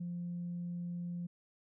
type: tone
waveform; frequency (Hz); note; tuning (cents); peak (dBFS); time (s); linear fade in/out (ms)
sine; 174.3; F3; -3; -36; 0-1.27; 10
effects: tanh soft clip ceiling -33 dBFS